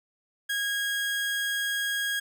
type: tone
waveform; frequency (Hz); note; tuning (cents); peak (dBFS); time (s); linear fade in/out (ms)
30% pulse; 1640; G#6; -22; -24; 0.49-2.2; 10
effects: none